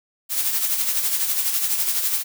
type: noise with tremolo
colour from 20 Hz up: blue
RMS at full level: -20 dBFS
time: 0.29-2.24 s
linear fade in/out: 50 ms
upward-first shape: sine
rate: 12 Hz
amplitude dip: 50%
effects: none